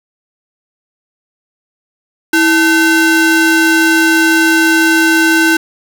square ring-modulated tone, 601 Hz, D5, 40 cents sharp, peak -5 dBFS, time 2.33-5.57 s, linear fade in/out 5 ms, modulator 927 Hz, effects none

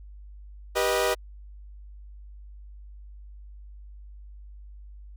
sawtooth chord, G augmented, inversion none, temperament equal with one note detuned, 392 / 487.1 / 622.3 Hz, G4 / B4 / D#5, 0 / -24 / 0 cents, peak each -24 / -22 / -23 dBFS, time 0.75-1.15 s, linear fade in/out 20 ms, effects added 50 Hz sine -42 dBFS peak until 5.16 s

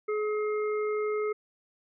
harmonic tone, 424.1 Hz, G#4, 36 cents sharp, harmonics 1 / 3 / 5, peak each -27 / -37 / -41 dBFS, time 0.08-1.33 s, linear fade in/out 10 ms, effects none

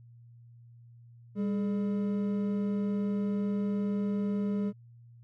triangle tone pair together, 200.3 / 424.9 Hz, G3 / G#4, +38 / +40 cents, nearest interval octave + minor second, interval 1302 cents, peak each -26 / -36 dBFS, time 1.35-4.73 s, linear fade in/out 50 ms, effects added 118 Hz sine -51 dBFS peak until 5.23 s

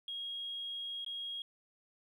triangle tone with dropouts, 3278 Hz, G#7, 23 cents flat, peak -35 dBFS, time 0.08-1.42 s, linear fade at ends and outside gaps 2 ms, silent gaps 1.047-1.063 s, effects tanh soft clip ceiling -36 dBFS

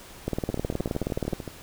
two click trains, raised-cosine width 2 ms, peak -13 / -20 dBFS, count 21 / 14, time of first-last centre 0.28-1.333 / 0.5-1.477 s, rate 19 / 13.3 Hz, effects pink hiss -46 dBFS RMS until 1.62 s

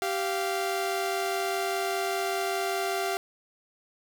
sawtooth tone pair together, 389.5 / 694 Hz, G4 / F5, -11 / -11 cents, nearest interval minor seventh, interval 1000 cents, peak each -26 dBFS, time 0.02-3.17 s, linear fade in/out 0 ms, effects none

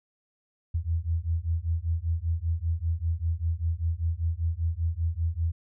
sine beating tone pair, 80.6 / 85.7 Hz, E2 / F2, -38 / -32 cents, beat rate 5.1 Hz, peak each -28 dBFS, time 0.74-5.52 s, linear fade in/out 10 ms, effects none

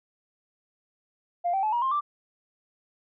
sine tone with pitch steps, 698.5 / 775 / 860 / 954.2 / 1058.7 / 1174.7 Hz, F5 / G5 / A5 / A#5 / C6 / D6, 0 / -20 / -40 / +40 / +20 / 0 cents, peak -22 dBFS, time 1.44-2.01 s, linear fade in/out 20 ms, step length 95 ms, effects tanh soft clip ceiling -18 dBFS

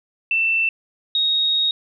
sine tone pair in turn, 2673 / 3755 Hz, E7 / A#7, +23 / +12 cents, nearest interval tritone, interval 589 cents, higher second, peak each -16 dBFS, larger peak neither, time 0.31-0.69 / 1.15-1.71 s, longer second, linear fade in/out 2 ms, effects none

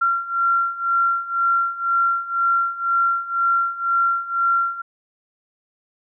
sine beating tone pair, 1371 / 1373 Hz, F6 / F6, -32 / -30 cents, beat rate 2 Hz, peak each -22 / -19 dBFS, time 0.01-4.82 s, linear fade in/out 10 ms, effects none

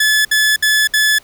sawtooth tone bursts, 1722 Hz, A6, 38 cents flat, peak -7 dBFS, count 4, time 0-1.186 s, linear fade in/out 5 ms, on 250 ms, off 62 ms, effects pink hiss -46 dBFS RMS until 1.23 s

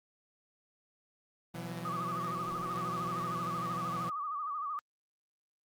sawtooth chord, B suspended fourth, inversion none, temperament equal with one note detuned, 123.47 / 167.99 / 185 Hz, B2 / E3 / F#3, 0 / +33 / 0 cents, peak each -40 / -37 / -40 dBFS, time 1.54-4.1 s, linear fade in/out 10 ms
sine tone with vibrato, 1188 Hz, D6, 20 cents sharp, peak -34 dBFS, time 1.85-4.79 s, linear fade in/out 0 ms, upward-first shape sine, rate 13 Hz, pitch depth 100 cents each way
effects Opus 32 kbps

